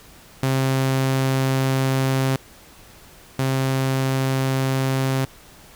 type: tone pair in turn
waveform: sawtooth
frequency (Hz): 133.1 / 133.1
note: C3 / C3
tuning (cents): +30 / +30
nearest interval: unison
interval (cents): 0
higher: neither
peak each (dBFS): -14 / -15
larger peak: first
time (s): 0.43-2.36 / 3.39-5.25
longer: first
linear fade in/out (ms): 2
effects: pink hiss -47 dBFS RMS until 5.75 s